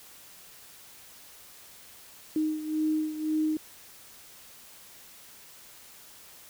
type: beating tone pair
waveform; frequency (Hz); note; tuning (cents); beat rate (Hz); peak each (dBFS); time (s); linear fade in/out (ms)
sine; 309.8 / 311.7; D#4 / D#4; -7 / +3; 1.9; -27 / -32; 2.36-3.57; 2
effects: white hiss -51 dBFS RMS until 6.49 s